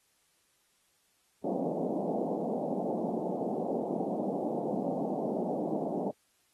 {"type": "band-pass noise", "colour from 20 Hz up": "pink", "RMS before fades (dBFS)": -33, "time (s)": [1.44, 6.11], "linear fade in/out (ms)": 5, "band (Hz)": [180, 770], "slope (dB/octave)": 48, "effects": ["white hiss -71 dBFS RMS until 6.53 s", "AAC 32 kbps"]}